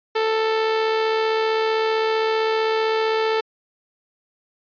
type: tone with amplitude modulation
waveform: sawtooth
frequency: 441.8 Hz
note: A4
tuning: 7 cents sharp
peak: -13 dBFS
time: 0.15-3.41 s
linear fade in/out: 10 ms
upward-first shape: sine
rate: 75.5 Hz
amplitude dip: 30%
effects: resampled to 11025 Hz